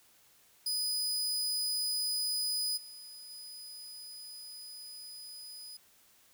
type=tone with level steps; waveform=sawtooth; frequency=4978 Hz; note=D#8; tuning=in tune; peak=-28 / -44 / -42 dBFS; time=0.66-5.77 s; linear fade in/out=5 ms; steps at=2.76 / 3.29 s; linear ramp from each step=20 ms; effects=white hiss -64 dBFS RMS until 6.33 s